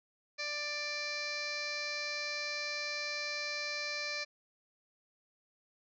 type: tone with frequency modulation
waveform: sine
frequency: 1180 Hz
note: D6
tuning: 8 cents sharp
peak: -35 dBFS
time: 0.38-4.25 s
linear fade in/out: 20 ms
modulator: 590 Hz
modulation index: 7.3
effects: none